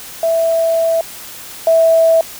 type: tone pair in turn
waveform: sine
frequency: 659.3 / 655.1 Hz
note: E5 / E5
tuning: 0 / -11 cents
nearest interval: unison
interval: 11 cents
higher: first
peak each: -11 / -7 dBFS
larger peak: second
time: 0.23-1.01 / 1.67-2.21 s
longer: first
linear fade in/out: 2 ms
effects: white hiss -32 dBFS RMS until 2.39 s